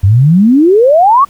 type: exponential sweep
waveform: sine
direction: up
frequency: 90.5 to 1174.7 Hz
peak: -3 dBFS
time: 0.03-1.25 s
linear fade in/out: 10 ms
effects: pink hiss -44 dBFS RMS until 1.29 s